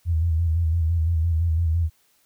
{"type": "tone with vibrato", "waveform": "sine", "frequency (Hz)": 82.41, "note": "E2", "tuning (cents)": 0, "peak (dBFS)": -18, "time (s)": [0.05, 1.9], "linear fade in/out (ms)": 50, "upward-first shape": "square", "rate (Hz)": 5.9, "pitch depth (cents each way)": 55, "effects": ["white hiss -63 dBFS RMS until 2.25 s"]}